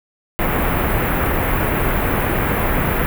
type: band-stop noise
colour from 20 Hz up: pink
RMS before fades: -18 dBFS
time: 0.39-3.06 s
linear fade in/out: 0 ms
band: 2300 to 14000 Hz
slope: 24 dB/octave
effects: none